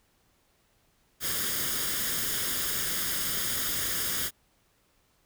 white noise with comb filter, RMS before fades -30 dBFS, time 1.2-4.31 s, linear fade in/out 50 ms, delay 0.59 ms, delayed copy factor +0.65, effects pink hiss -68 dBFS RMS until 5.25 s

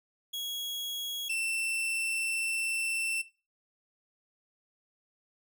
40% pulse tone pair in turn, 3322 / 2681 Hz, G#7 / E7, 0 / +29 cents, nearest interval major third, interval 371 cents, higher first, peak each -33 / -28 dBFS, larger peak second, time 0.33-1.29 / 1.29-3.22 s, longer second, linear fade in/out 10 ms, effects noise-tail reverb RT60 0.3 s tail -17 dB re dry

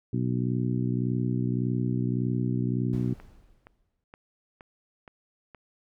harmonic tone, 61.74 Hz, B1, in tune, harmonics 2 / 3 / 4 / 5 / 6, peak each -27 / -31 / -31 / -35 / -38 dBFS, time 0.13-3.14 s, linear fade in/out 5 ms
brown noise with exponential decay, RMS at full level -39 dBFS, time 2.93-4.04 s, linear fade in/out 1 ms, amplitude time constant 240 ms
click train, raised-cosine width 0.5 ms, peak -31 dBFS, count 6, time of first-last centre 3.2-5.547 s, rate 2.13 Hz
effects none

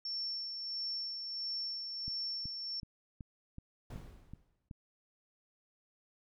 sine tone with tremolo, 5430 Hz, F8, 50 cents flat, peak -35 dBFS, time 0.05-2.8 s, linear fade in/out 2 ms, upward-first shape sine, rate 1.5 Hz, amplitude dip 40%
click train, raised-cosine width 5 ms, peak -33 dBFS, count 8, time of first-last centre 2.08-4.712 s, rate 2.66 Hz
brown noise with exponential decay, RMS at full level -43 dBFS, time 3.9-4.69 s, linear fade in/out 5 ms, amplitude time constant 170 ms
effects none

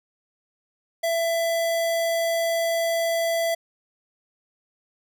square tone, 667 Hz, E5, 20 cents sharp, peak -22 dBFS, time 1.03-3.55 s, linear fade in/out 10 ms, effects none

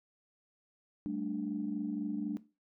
sine chord, G suspended second, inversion none, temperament equal, 196 / 220 / 293.7 Hz, G3 / A3 / D4, 0 / 0 / 0 cents, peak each -40 / -38 / -35 dBFS, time 1.06-2.37 s, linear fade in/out 0 ms, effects noise-tail reverb RT60 0.3 s tail -18 dB re dry + tanh soft clip ceiling -24 dBFS

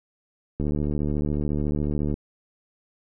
click train, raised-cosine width 3 ms, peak -14 dBFS, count 115, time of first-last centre 0.6-2.141 s, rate 74 Hz, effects none

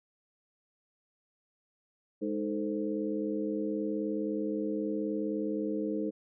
harmonic tone with a mistuned harmonic, 103.83 Hz, G#2, in tune, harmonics 2 / 3 / 4 / 5, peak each -36 / -33 / -36 / -39 dBFS, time 2.21-6.11 s, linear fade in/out 20 ms, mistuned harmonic 4, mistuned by +100 cents, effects none

